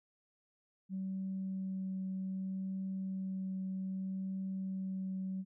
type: tone with vibrato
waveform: sine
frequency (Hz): 190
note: F#3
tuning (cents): +46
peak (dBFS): -35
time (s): 0.89-5.45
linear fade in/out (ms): 50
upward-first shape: triangle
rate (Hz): 0.64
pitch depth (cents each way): 9
effects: tanh soft clip ceiling -31 dBFS